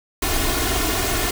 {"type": "noise with comb filter", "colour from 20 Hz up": "pink", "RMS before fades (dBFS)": -21, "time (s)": [0.22, 1.31], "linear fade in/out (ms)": 5, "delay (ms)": 2.8, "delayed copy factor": 0.8, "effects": []}